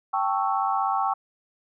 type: chord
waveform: sine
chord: A dominant seventh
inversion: third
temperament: equal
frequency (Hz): 784 / 880 / 1108.7 / 1318.5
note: G5 / A5 / C#6 / E6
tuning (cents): 0 / 0 / 0 / 0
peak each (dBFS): -25 / -29 / -27 / -30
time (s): 0.13-1.14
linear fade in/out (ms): 10
effects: none